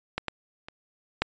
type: clicks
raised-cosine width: 0.3 ms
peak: -12 / -13 / -24 / -7 dBFS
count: 4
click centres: 0.18 / 0.283 / 0.685 / 1.22 s
effects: resampled to 16000 Hz